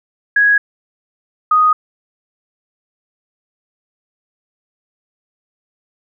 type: tone pair in turn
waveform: sine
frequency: 1661.2 / 1244.5 Hz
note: G#6 / D#6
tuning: 0 / 0 cents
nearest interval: perfect fourth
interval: 500 cents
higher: first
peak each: -8 dBFS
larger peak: neither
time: 0.36-0.58 / 1.51-1.73 s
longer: neither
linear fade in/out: 5 ms
effects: none